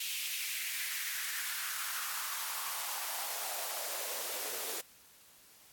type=noise with high-pass filter sweep; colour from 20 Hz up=white; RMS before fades=-38 dBFS; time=0-4.81 s; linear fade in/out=5 ms; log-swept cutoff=2800 to 410 Hz; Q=2.7; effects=white hiss -60 dBFS RMS until 5.72 s + AAC 64 kbps